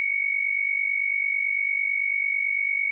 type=tone pair together; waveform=sine; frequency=2197 / 2246 Hz; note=C#7 / C#7; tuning=-16 / +22 cents; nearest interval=unison; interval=38 cents; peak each=-26 / -24 dBFS; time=0-2.91 s; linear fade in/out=0 ms; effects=none